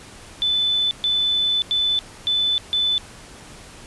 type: tone bursts at uneven times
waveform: sine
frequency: 3505 Hz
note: A7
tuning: 7 cents flat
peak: -17 dBFS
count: 5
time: 0.42-0.91 / 1.04-1.62 / 1.71-1.99 / 2.27-2.58 / 2.73-2.98 s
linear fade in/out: 0 ms
effects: pink hiss -42 dBFS RMS until 3.86 s + resampled to 24000 Hz